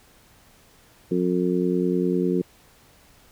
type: harmonic tone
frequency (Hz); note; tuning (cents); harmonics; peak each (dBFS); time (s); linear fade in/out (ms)
90; F#2; -47; 2 / 3 / 4 / 5; -24 / -26 / -24 / -28; 1.11-2.42; 5
effects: pink hiss -55 dBFS RMS until 3.31 s